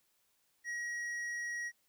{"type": "tone with hard clipping", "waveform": "triangle", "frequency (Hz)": 1902, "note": "A#6", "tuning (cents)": 34, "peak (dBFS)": -38, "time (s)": [0.64, 1.72], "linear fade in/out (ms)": 50, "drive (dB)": 10, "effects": ["white hiss -75 dBFS RMS until 1.88 s"]}